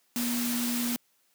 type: tone in noise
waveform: sine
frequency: 240.3 Hz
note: B3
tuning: 47 cents flat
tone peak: -28 dBFS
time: 0.16-0.96 s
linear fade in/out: 0 ms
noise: white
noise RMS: -33 dBFS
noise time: 0.16-0.96 s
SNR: +2 dB
effects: white hiss -69 dBFS RMS until 1.34 s + high-pass 150 Hz 12 dB/octave